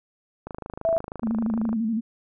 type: click train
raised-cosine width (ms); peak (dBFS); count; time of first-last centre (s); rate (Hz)
1; -20; 34; 0.47-1.73; 26.2
type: tone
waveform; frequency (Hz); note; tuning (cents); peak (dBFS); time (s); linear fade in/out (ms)
sine; 659.3; E5; 0; -19; 0.85-0.98; 0
type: tone with vibrato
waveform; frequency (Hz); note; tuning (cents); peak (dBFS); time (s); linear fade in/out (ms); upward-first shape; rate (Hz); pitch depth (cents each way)
sine; 223.4; A3; +27; -22; 1.22-2.01; 20; square; 12; 63
effects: none